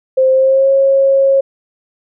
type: tone with pitch glide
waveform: sine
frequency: 523.3 to 543.9 Hz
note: C5 to C#5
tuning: 0 to -33 cents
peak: -7 dBFS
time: 0.17-1.41 s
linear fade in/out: 10 ms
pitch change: +67 cents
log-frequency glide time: 0.32-0.7 s
effects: none